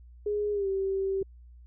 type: tone with pitch glide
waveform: sine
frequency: 415 to 387.2 Hz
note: G#4 to G4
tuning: -1 to -21 cents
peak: -26 dBFS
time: 0.26-1.23 s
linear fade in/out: 5 ms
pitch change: -120 cents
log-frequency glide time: 0.52-0.68 s
type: click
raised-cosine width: 5 ms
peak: -33 dBFS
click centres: 1.216 s
effects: added 60 Hz sine -48 dBFS peak until 1.66 s